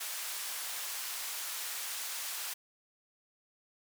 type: band-pass noise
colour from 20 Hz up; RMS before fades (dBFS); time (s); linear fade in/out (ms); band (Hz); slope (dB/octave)
white; -39; 0-2.54; 10; 820 to 16000; 12
effects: none